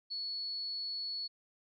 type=tone; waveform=sine; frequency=4400 Hz; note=C#8; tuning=14 cents flat; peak=-36 dBFS; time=0.1-1.28 s; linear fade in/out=20 ms; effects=none